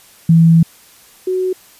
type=tone pair in turn; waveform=sine; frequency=164.9 / 371 Hz; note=E3 / F#4; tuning=+1 / +5 cents; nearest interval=octave + major second; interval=1404 cents; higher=second; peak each=-5 / -14 dBFS; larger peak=first; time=0.29-0.63 / 1.27-1.53 s; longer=first; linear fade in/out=5 ms; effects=white hiss -45 dBFS RMS until 1.79 s + resampled to 32000 Hz